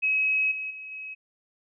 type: tone with level steps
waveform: sine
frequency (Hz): 2555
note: D#7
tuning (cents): +45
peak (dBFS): -21 / -30 / -37 / -35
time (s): 0.02-1.15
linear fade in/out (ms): 20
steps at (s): 0.51 / 0.7 / 0.91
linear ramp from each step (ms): 10
effects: none